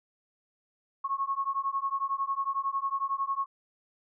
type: beating tone pair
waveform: sine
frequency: 1090 / 1101 Hz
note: C#6 / C#6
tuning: -29 / -12 cents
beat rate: 11 Hz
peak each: -31 dBFS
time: 1.04-3.46 s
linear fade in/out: 10 ms
effects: none